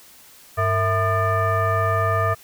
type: tone with frequency modulation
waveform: sine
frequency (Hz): 657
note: E5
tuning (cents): -6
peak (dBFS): -17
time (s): 0.57-2.35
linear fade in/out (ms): 20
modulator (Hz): 557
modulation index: 1.6
effects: white hiss -48 dBFS RMS until 2.43 s